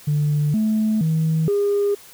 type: tone with pitch steps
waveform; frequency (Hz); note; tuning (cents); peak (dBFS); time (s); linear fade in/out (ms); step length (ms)
sine; 147.9 / 217 / 159.5 / 406.2; D3 / A3 / D#3 / G#4; +13 / -24 / +43 / -38; -15; 0.07-1.95; 10; 470
effects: tanh soft clip ceiling -13 dBFS + white hiss -45 dBFS RMS until 2.13 s